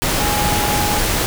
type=tone in noise; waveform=sine; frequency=830.6 Hz; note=G#5; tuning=in tune; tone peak=-21 dBFS; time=0.2-0.99 s; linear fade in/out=0 ms; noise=pink; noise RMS=-18 dBFS; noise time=0.02-1.26 s; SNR=-6 dB; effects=none